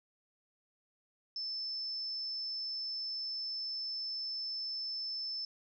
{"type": "tone", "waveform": "sine", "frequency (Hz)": 5274, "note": "E8", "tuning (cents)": 0, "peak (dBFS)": -36, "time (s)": [1.36, 5.45], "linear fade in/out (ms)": 2, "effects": []}